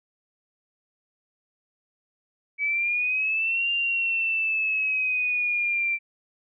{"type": "exponential two-way sweep", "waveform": "sine", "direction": "up then down", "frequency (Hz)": [2276, 2794, 2347], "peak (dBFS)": -22, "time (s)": [2.58, 5.99], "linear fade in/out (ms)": 50, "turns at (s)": 3.71, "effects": []}